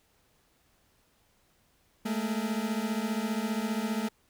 40% pulse beating tone pair, 211.5 / 226.5 Hz, G#3 / A#3, +32 / -50 cents, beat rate 15 Hz, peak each -31 dBFS, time 2.05-4.09 s, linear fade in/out 10 ms, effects pink hiss -68 dBFS RMS until 4.29 s

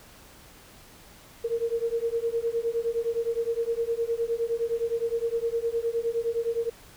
sine beating tone pair, 458.6 / 468.3 Hz, A#4 / A#4, -28 / +8 cents, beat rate 9.7 Hz, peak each -28 dBFS, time 1.44-6.7 s, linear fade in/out 10 ms, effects pink hiss -51 dBFS RMS until 6.96 s

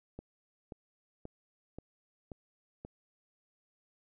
click train, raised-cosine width 2 ms, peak -30 dBFS, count 6, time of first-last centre 0.19-2.85 s, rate 1.88 Hz, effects none

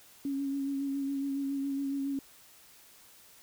sine tone with vibrato, 276.4 Hz, C#4, 5 cents flat, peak -30 dBFS, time 0.25-2.19 s, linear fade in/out 2 ms, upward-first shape sine, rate 7.2 Hz, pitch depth 25 cents each way, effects white hiss -57 dBFS RMS until 3.42 s

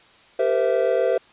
triangle chord, C dominant seventh, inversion second, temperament equal with one note detuned, 392 / 466.2 / 514 / 659.3 Hz, G4 / Bb4 / C5 / E5, 0 / 0 / -31 / 0 cents, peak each -23 / -22 / -19 / -22 dBFS, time 0.39-1.18 s, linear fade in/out 5 ms, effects white hiss -52 dBFS RMS until 1.32 s + resampled to 8000 Hz

